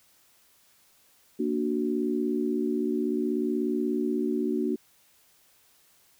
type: chord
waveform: sine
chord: Bb augmented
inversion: none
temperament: equal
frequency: 233.1 / 293.7 / 370 Hz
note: Bb3 / D4 / F#4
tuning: 0 / 0 / 0 cents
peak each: -29 dBFS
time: 1.39-4.76 s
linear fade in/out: 10 ms
effects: white hiss -62 dBFS RMS until 6.19 s